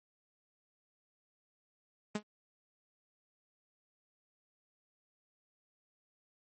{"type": "tone with exponential decay", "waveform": "sawtooth", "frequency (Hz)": 210, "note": "G#3", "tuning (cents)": 19, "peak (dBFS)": -26, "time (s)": [2.15, 2.23], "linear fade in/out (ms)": 5, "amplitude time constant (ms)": 17, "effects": ["MP3 32 kbps"]}